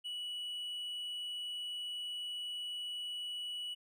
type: tone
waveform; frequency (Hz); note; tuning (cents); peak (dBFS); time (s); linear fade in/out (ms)
triangle; 2942; F#7; -11; -37; 0.04-3.75; 20
effects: none